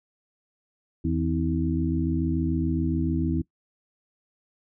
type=harmonic tone with a mistuned harmonic; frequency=80.6 Hz; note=E2; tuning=38 cents flat; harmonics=1 / 2 / 3 / 4; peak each=-28 / -28 / -28 / -28 dBFS; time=1.04-3.42 s; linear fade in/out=10 ms; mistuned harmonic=3; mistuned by=+95 cents; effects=noise-tail reverb RT60 0.1 s tail -20 dB re dry